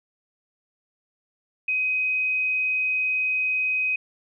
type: tone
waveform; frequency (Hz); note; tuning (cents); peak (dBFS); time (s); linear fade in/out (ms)
sine; 2518; D#7; +20; -21; 1.68-3.96; 5
effects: none